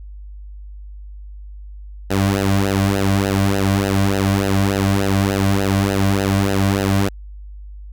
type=tone with flanger; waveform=sawtooth; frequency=98 Hz; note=G2; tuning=in tune; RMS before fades=-17 dBFS; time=2.1-7.09 s; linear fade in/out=10 ms; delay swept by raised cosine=0.87 to 2.37 ms; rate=3.4 Hz; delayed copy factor=-1; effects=added 50 Hz sine -32 dBFS peak until 7.92 s